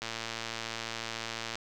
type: click train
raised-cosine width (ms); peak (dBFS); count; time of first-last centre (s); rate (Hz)
0.2; -18; 176; 0.02-1.555; 114
effects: none